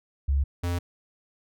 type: tone pair in turn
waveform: sine / square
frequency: 69.3 / 87.31 Hz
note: C#2 / F2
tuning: 0 / 0 cents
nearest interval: major third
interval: 400 cents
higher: second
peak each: -20 / -26 dBFS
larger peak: first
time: 0.28-0.44 / 0.63-0.79 s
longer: neither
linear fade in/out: 10 ms
effects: none